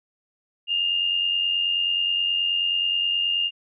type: tone with amplitude modulation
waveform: sine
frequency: 2819 Hz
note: F7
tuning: 16 cents sharp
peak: -18 dBFS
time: 0.67-3.51 s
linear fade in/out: 50 ms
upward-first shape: sine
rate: 89.4 Hz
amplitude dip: 50%
effects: none